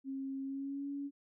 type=tone with pitch glide; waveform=sine; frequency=269.9 to 281.7 Hz; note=C#4 to C#4; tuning=-46 to +28 cents; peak=-37 dBFS; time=0.04-1.11 s; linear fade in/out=50 ms; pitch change=+74 cents; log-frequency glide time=0.43-0.88 s; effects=none